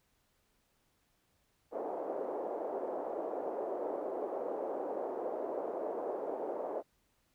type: band-pass noise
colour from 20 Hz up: white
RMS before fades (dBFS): -38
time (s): 1.71-6.83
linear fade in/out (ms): 50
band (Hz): 370 to 650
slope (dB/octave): 24
effects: pink hiss -75 dBFS RMS until 7.34 s